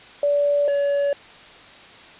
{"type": "tone pair in turn", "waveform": ["sine", "triangle"], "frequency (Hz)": [577, 567.7], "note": ["D5", "C#5"], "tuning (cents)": [-31, 41], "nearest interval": "unison", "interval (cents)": 28, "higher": "first", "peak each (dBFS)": -16, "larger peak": "neither", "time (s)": [[0.23, 0.68], [0.68, 1.13]], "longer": "neither", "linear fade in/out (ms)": 2, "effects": ["white hiss -44 dBFS RMS until 2.19 s", "resampled to 8000 Hz"]}